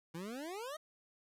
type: exponential sweep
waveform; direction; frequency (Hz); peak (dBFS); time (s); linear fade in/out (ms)
25% pulse; up; 158.1 to 644; -38; 0.14-0.77; 10
effects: resampled to 32000 Hz + 11-bit